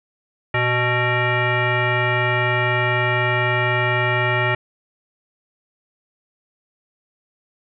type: tone with frequency modulation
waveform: sine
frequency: 868 Hz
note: A5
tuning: 24 cents flat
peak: -16 dBFS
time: 0.54-4.55 s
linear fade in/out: 5 ms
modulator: 494 Hz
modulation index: 3.1
effects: none